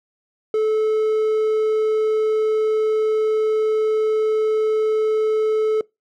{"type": "tone", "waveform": "triangle", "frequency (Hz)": 434.2, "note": "A4", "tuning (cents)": -23, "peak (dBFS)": -14, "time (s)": [0.54, 5.81], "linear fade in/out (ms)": 2, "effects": ["noise-tail reverb RT60 0.2 s tail -23 dB re dry"]}